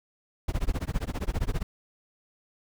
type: noise with tremolo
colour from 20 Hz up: brown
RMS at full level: -25 dBFS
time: 0.48-1.63 s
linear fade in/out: 5 ms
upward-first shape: sine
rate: 15 Hz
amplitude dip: 100%
effects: none